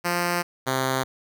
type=tone pair in turn; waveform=5% pulse; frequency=174.8 / 131.44 Hz; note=F3 / C3; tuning=+2 / +8 cents; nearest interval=perfect fourth; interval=494 cents; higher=first; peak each=-11 dBFS; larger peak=neither; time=0.04-0.43 / 0.66-1.04 s; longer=first; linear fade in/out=20 ms; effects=none